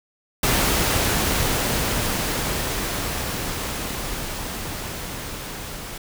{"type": "noise with level ramp", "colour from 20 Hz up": "pink", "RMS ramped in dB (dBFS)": [-19, -34], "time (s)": [0.43, 5.98], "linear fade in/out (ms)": 5, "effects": []}